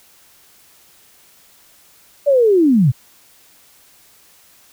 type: linear sweep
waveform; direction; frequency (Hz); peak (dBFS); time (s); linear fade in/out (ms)
sine; down; 587.3 to 110; -9; 2.26-2.92; 20
effects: white hiss -50 dBFS RMS until 4.72 s